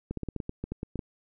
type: clicks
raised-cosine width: 3 ms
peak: -20 dBFS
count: 12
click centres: 0.11 / 0.173 / 0.233 / 0.287 / 0.363 / 0.402 / 0.494 / 0.64 / 0.72 / 0.831 / 0.957 / 0.992 s
effects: none